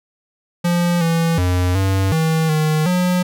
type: tone with pitch steps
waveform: square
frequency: 173.9 / 165.9 / 90 / 96.3 / 160.4 / 154.9 / 180.3 Hz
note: F3 / E3 / F#2 / G2 / E3 / D#3 / F#3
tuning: -7 / +11 / -47 / -30 / -47 / -7 / -45 cents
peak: -15 dBFS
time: 0.64-3.23 s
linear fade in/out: 10 ms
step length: 370 ms
effects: none